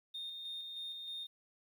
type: tone with tremolo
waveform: sine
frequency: 3664 Hz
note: A#7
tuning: 31 cents flat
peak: -39 dBFS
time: 0.14-1.27 s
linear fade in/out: 10 ms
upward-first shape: square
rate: 3.2 Hz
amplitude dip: 35%
effects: tanh soft clip ceiling -37 dBFS + 11-bit